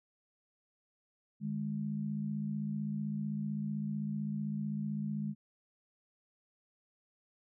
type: tone pair together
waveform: sine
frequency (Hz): 151.99 / 207.7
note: D#3 / G#3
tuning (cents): -40 / 0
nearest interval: perfect fourth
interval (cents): 540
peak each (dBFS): -38 / -35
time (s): 1.4-5.35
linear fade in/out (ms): 50
effects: none